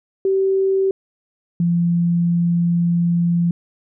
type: tone pair in turn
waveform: sine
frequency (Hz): 385.4 / 171.68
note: G4 / F3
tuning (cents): -29 / -29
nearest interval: octave + major second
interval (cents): 1400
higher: first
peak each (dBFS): -14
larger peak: neither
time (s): 0.25-0.91 / 1.6-3.51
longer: second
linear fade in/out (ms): 2
effects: none